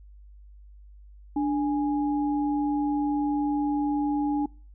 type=tone pair together; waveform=sine; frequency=293.1 / 829 Hz; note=D4 / G#5; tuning=-3 / -3 cents; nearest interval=octave + tritone; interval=1800 cents; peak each=-23 / -31 dBFS; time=1.36-4.46 s; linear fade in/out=5 ms; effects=noise-tail reverb RT60 0.4 s tail -25 dB re dry + added 50 Hz sine -46 dBFS peak until 4.74 s